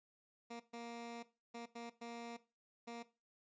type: tone bursts at uneven times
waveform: 15% pulse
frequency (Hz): 234.5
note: A#3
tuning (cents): +11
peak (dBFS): -40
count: 6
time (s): 0.5-0.6 / 0.73-1.23 / 1.54-1.66 / 1.75-1.9 / 2.01-2.37 / 2.87-3.03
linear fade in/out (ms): 10
effects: noise-tail reverb RT60 0.3 s tail -17 dB re dry + resampled to 16000 Hz